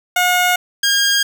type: tone pair in turn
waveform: 15% pulse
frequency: 721 / 1618.6 Hz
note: F#5 / G#6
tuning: -45 / -45 cents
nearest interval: octave + major second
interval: 1400 cents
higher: second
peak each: -6 dBFS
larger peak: neither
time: 0.16-0.56 / 0.83-1.23 s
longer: neither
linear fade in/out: 5 ms
effects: none